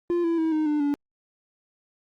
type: tone with pitch steps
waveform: triangle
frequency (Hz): 346.9 / 334.1 / 321.8 / 309.9 / 298.5 / 287.5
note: F4 / E4 / E4 / D#4 / D4 / D4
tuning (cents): -12 / +23 / -42 / -7 / +28 / -37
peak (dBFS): -19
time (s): 0.1-0.94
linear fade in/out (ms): 0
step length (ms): 140
effects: Opus 24 kbps